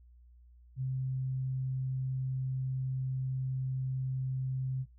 sine tone, 130.81 Hz, C3, in tune, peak -31 dBFS, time 0.76-4.86 s, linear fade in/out 50 ms, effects noise-tail reverb RT60 0.2 s tail -22 dB re dry + added 60 Hz sine -55 dBFS peak until 4.98 s

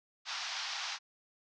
white band-pass noise, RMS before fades -39 dBFS, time 0.25-0.99 s, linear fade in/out 50 ms, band 730 to 5800 Hz, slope 48 dB/octave, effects none

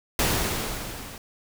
pink noise with level ramp, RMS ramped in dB -21 to -41 dBFS, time 0.19-1.18 s, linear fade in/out 2 ms, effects none

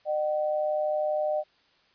sine tone pair together, 607.6 / 760 Hz, D#5 / F#5, -41 / +46 cents, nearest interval major third, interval 387 cents, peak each -25 / -32 dBFS, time 0.05-1.44 s, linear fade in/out 50 ms, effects white hiss -64 dBFS RMS until 1.94 s + resampled to 11025 Hz

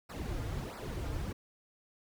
brown noise with flanger, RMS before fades -38 dBFS, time 0.09-1.33 s, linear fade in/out 10 ms, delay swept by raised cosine 0.3 to 5.4 ms, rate 1.5 Hz, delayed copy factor -1, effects none

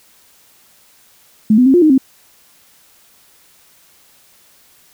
sine tone with pitch steps, 215.3 / 250.7 / 266.5 / 353.2 / 309.6 / 264.8 Hz, A3 / B3 / C4 / F4 / D#4 / C4, -37 / +26 / +32 / +20 / -9 / +21 cents, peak -6 dBFS, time 1.5-1.98 s, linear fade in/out 5 ms, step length 80 ms, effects white hiss -50 dBFS RMS until 4.93 s

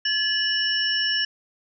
sine tone cluster, 1715 / 2941 / 5410 Hz, A6 / F#7 / E8, -45 / -11 / +44 cents, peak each -25 dBFS, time 0.05-1.25 s, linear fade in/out 5 ms, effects none

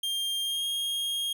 45% pulse tone with pitch glide, 3200 to 3250 Hz, G7 to G#7, +35 to -38 cents, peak -28 dBFS, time 0.03-1.33 s, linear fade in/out 5 ms, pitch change +27 cents, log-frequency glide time 0.42-0.66 s, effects none

